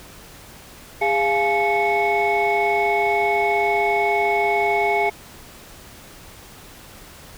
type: tone cluster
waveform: sine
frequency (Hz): 407.8 / 692 / 850 / 2203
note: G#4 / F5 / G#5 / C#7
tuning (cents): -32 / -16 / +40 / -11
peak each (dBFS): -21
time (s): 1.01-5.1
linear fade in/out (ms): 10
effects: tanh soft clip ceiling -11 dBFS + pink hiss -43 dBFS RMS until 7.37 s